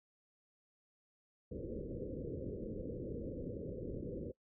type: low-pass noise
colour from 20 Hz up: white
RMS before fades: -43 dBFS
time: 1.51-4.32 s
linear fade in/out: 10 ms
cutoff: 540 Hz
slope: 96 dB/octave
effects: noise-tail reverb RT60 0.1 s tail -21 dB re dry